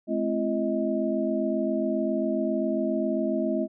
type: tone cluster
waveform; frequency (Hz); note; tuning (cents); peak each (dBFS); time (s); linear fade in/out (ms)
sine; 214.2 / 261.6 / 339.7 / 630; A3 / C4 / F4 / D#5; -46 / 0 / -48 / +21; -29; 0.07-3.68; 50
effects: none